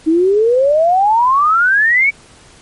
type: exponential sweep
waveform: sine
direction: up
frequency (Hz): 309.5 to 2300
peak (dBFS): -8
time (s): 0.06-2.11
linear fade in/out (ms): 20
effects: pink hiss -43 dBFS RMS until 2.61 s + MP3 48 kbps